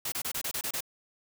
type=noise bursts; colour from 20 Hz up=white; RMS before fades=-33 dBFS; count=8; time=0.05-0.807 s; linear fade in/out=5 ms; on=71 ms; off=27 ms; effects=none